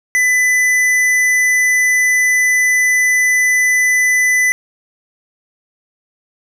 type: tone with hard clipping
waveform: sine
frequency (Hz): 2000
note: B6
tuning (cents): +21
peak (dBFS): -12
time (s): 0.15-4.52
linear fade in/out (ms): 0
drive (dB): 11
effects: none